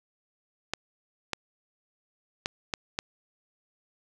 clicks, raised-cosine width 0.2 ms, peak -11 dBFS, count 5, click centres 0.736 / 1.333 / 2.459 / 2.738 / 2.989 s, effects none

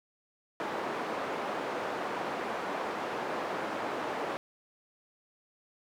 white band-pass noise, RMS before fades -35 dBFS, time 0.6-4.37 s, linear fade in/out 0 ms, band 280 to 1000 Hz, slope 12 dB/octave, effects none

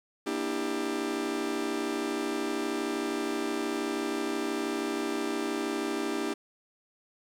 40% pulse chord, E half-diminished seventh, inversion second, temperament just, 237.3 / 296.7 / 329.6 / 395.6 Hz, Bb3 / D4 / E4 / G4, +31 / +18 / 0 / +16 cents, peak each -37 / -33 / -35 / -33 dBFS, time 0.26-6.34 s, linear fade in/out 10 ms, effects low-pass 10000 Hz 12 dB/octave + 9-bit

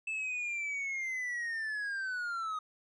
triangle linear sweep, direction down, 2637 to 1244.5 Hz, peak -32 dBFS, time 0.07-2.59 s, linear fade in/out 5 ms, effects resampled to 22050 Hz

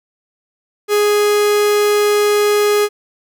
45% pulse tone, 415.3 Hz, G#4, in tune, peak -11 dBFS, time 0.88-2.89 s, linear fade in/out 50 ms, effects none

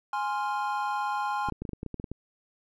triangle chord, F minor, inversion first, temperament equal, 830.6 / 1046.5 / 1396.9 Hz, Ab5 / C6 / F6, 0 / 0 / 0 cents, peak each -28 / -30 / -34 dBFS, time 0.13-1.5 s, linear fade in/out 2 ms
clicks, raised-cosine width 3 ms, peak -22 dBFS, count 12, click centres 1.487 / 1.523 / 1.62 / 1.652 / 1.692 / 1.733 / 1.831 / 1.863 / 1.943 / 1.999 / 2.042 / 2.116 s
effects none

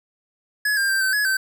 square tone with pitch steps, 1692 / 1597 / 1573 / 1539 / 1686 / 1547 Hz, G#6 / G6 / G6 / G6 / G#6 / G6, +32 / +32 / +6 / -32 / +26 / -23 cents, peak -19 dBFS, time 0.65-1.37 s, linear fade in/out 5 ms, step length 120 ms, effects 9-bit

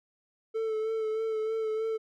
triangle tone with vibrato, 440.5 Hz, A4, 2 cents sharp, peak -26 dBFS, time 0.54-1.98 s, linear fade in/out 20 ms, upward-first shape sine, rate 3.2 Hz, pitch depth 26 cents each way, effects none

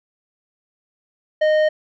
triangle tone with tanh clipping, 617 Hz, D#5, 15 cents flat, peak -15 dBFS, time 1.41-1.69 s, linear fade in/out 10 ms, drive 14 dB, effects none

